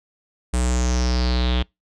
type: tone with low-pass filter sweep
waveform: square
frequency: 61.74 Hz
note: B1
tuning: in tune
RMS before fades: -20 dBFS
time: 0.53-1.63 s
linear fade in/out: 10 ms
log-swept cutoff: 8700 to 3300 Hz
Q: 6.1
effects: noise-tail reverb RT60 0.2 s tail -26 dB re dry